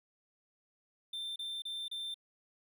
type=tone bursts; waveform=triangle; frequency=3571 Hz; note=A7; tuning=25 cents sharp; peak=-36 dBFS; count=4; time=1.13-2.143 s; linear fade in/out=5 ms; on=230 ms; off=31 ms; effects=none